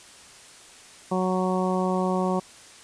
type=harmonic tone; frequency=185 Hz; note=F#3; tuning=in tune; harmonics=1 / 2 / 3 / 4 / 5 / 6; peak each=-25 / -28 / -30 / -31 / -32 / -33 dBFS; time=1.11-2.4 s; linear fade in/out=10 ms; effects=white hiss -48 dBFS RMS until 2.83 s + resampled to 22050 Hz